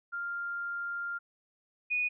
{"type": "tone pair in turn", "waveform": "sine", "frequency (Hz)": [1396.9, 2475], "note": ["F6", "D#7"], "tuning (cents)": [0, -10], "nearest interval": "minor seventh", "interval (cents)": 990, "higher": "second", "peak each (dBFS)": [-33, -27], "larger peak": "second", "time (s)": [[0.12, 1.19], [1.9, 2.09]], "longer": "first", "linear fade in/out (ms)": 20, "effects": []}